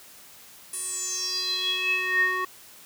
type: tone with band-pass filter sweep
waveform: square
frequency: 370 Hz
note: F#4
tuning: in tune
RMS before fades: -27 dBFS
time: 0.73-2.45 s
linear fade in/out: 5 ms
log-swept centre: 10000 to 1400 Hz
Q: 8.6
effects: white hiss -49 dBFS RMS until 2.85 s + high-pass 60 Hz 12 dB/octave